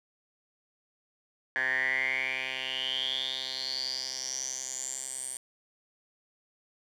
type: tone with band-pass filter sweep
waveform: 10% pulse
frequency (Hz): 130.81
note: C3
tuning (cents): 0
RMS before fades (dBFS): -33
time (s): 1.56-5.37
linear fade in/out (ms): 0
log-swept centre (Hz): 1700 to 9000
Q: 9.9
effects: none